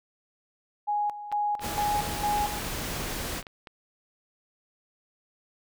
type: tone with tremolo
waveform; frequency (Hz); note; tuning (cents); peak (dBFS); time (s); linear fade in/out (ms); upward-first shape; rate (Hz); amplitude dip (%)
sine; 830; G#5; -1; -24; 0.87-2.6; 20; square; 2.2; 75
type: clicks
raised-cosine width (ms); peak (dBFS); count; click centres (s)
0.3; -27; 10; 1.317 / 1.595 / 1.839 / 1.892 / 1.992 / 2.324 / 2.844 / 3.427 / 3.468 / 3.672
type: noise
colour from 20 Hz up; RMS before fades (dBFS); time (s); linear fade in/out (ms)
pink; -33; 1.6-3.43; 50
effects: none